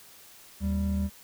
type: tone pair together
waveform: triangle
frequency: 77.36 / 196.3 Hz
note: D#2 / G3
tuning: -9 / +3 cents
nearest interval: octave + major third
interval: 1612 cents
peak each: -26 dBFS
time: 0.6-1.1 s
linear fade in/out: 50 ms
effects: white hiss -52 dBFS RMS until 1.23 s